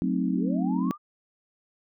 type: chord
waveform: sine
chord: F# diminished seventh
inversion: none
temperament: equal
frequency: 185 / 220 / 261.6 / 311.1 Hz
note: F#3 / A3 / C4 / Eb4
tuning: 0 / 0 / 0 / 0 cents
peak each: -27 / -31 / -27 / -32 dBFS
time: 0.02-0.91 s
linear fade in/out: 0 ms
type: linear sweep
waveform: sine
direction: up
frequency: 216.9 to 1241 Hz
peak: -36 dBFS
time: 0.28-0.98 s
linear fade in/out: 50 ms
effects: none